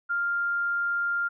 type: tone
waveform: sine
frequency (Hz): 1398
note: F6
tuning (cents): +1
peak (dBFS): -24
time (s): 0.09-1.29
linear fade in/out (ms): 20
effects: none